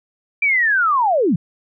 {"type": "linear sweep", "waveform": "sine", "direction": "down", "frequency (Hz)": [2369, 138.59], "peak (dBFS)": -13, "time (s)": [0.42, 1.36], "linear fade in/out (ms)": 5, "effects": []}